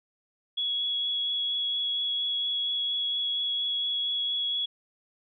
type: tone with vibrato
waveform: sine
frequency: 3354 Hz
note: G#7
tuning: 16 cents sharp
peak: -26 dBFS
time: 0.57-4.66 s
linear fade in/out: 10 ms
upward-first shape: sine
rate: 4.3 Hz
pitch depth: 8 cents each way
effects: none